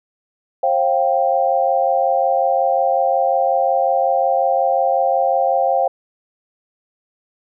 sine chord, C suspended fourth, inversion none, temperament equal with one note detuned, 534.9 / 698.5 / 784 Hz, C5 / F5 / G5, +38 / 0 / 0 cents, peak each -18 dBFS, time 0.63-5.88 s, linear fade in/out 5 ms, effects none

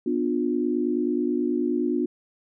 sine chord, B diminished, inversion none, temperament just, 246.9 / 296.3 / 355.6 Hz, B3 / D4 / F4, 0 / +15 / +31 cents, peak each -26 dBFS, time 0.06-2.06 s, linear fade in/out 5 ms, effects none

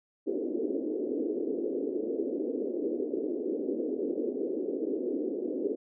white band-pass noise, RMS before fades -32 dBFS, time 0.26-5.76 s, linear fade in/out 20 ms, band 260 to 460 Hz, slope 48 dB/octave, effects none

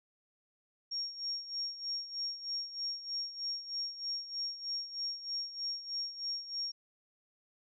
sine tone with tremolo, 5560 Hz, F8, 9 cents flat, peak -33 dBFS, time 0.91-6.72 s, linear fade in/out 10 ms, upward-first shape sine, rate 3.2 Hz, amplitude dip 75%, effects none

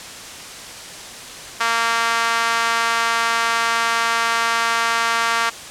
sawtooth tone with high-pass filter, 230.3 Hz, A#3, 21 cents flat, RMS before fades -19 dBFS, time 1.6-5.5 s, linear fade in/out 10 ms, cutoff 1200 Hz, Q 1.8, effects white hiss -34 dBFS RMS until 5.7 s + low-pass 8000 Hz 12 dB/octave

